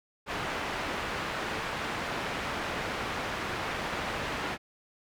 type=low-pass noise; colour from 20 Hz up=white; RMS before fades=-34 dBFS; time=0.26-4.58 s; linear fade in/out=50 ms; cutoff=1900 Hz; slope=12 dB/octave; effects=none